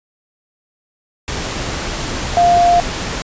sine tone in noise, 698.5 Hz, F5, in tune, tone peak -8 dBFS, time 2.37-2.8 s, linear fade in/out 0 ms, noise pink, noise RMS -22 dBFS, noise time 1.28-3.22 s, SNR +11 dB, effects resampled to 16000 Hz

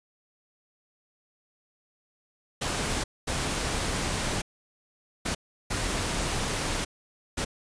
pink noise bursts at uneven times, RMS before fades -29 dBFS, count 5, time 2.61-3.04 / 3.27-4.42 / 5.25-5.35 / 5.7-6.85 / 7.37-7.45 s, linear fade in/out 10 ms, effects resampled to 22050 Hz

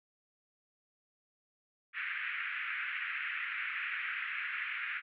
white band-pass noise, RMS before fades -38 dBFS, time 1.93-5.02 s, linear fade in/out 50 ms, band 1400 to 2500 Hz, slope 48 dB/octave, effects none

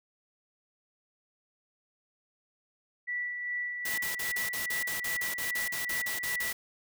sine tone with tremolo, 1958 Hz, B6, 15 cents flat, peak -30 dBFS, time 3.07-6.53 s, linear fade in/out 20 ms, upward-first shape sine, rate 2.5 Hz, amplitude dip 40%
white noise bursts, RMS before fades -36 dBFS, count 16, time 3.85-6.53 s, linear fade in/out 5 ms, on 130 ms, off 40 ms
effects none

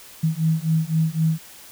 sine beating tone pair, 158.3 / 162.2 Hz, D#3 / E3, +30 / -28 cents, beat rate 3.9 Hz, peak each -21 dBFS, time 0.23-1.39 s, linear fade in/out 10 ms, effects white hiss -44 dBFS RMS until 1.71 s

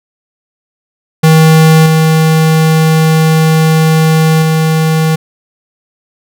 square tone with level steps, 159 Hz, D#3, 38 cents sharp, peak -3 / -6 / -8 dBFS, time 1.23-5.16 s, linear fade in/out 10 ms, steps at 1.86 / 4.42 s, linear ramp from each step 2 ms, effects none

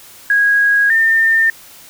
sine tone pair in turn, 1648 / 1806.4 Hz, G#6 / A6, -14 / +45 cents, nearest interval major second, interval 159 cents, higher second, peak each -9 dBFS, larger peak neither, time 0.3-0.9 / 0.9-1.5 s, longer neither, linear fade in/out 2 ms, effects white hiss -40 dBFS RMS until 1.89 s

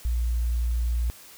sine tone, 58.9 Hz, A#1, 19 cents sharp, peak -22 dBFS, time 0.05-1.1 s, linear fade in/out 0 ms, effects white hiss -48 dBFS RMS until 1.37 s

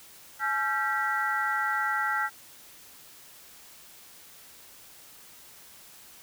sine tone cluster, 850 / 1363 / 1573 / 1941 Hz, G#5 / F6 / G6 / B6, +40 / -43 / +6 / -31 cents, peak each -32 / -29 / -31 / -32 dBFS, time 0.39-2.3 s, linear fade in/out 50 ms, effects white hiss -51 dBFS RMS until 6.22 s

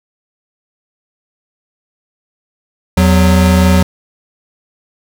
square tone pair together, 82.5 / 184.35 Hz, E2 / F#3, +2 / -6 cents, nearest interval octave + major second, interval 1392 cents, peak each -10 dBFS, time 2.97-3.83 s, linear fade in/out 5 ms, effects none

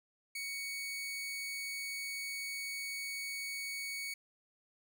sawtooth tone, 2232 Hz, C#7, 11 cents sharp, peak -35 dBFS, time 0.35-4.14 s, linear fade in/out 5 ms, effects none

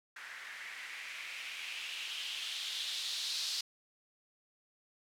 violet noise with low-pass filter sweep, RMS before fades -41 dBFS, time 0.16-3.61 s, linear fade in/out 5 ms, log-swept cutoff 1700 to 4400 Hz, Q 3.3, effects none

